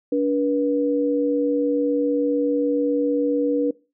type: tone pair together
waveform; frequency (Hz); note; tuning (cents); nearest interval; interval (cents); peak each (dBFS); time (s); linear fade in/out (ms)
sine; 287.5 / 483.5; D4 / B4; -37 / -37; major sixth; 900; -20 / -21; 0.12-3.71; 5
effects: noise-tail reverb RT60 0.3 s tail -21 dB re dry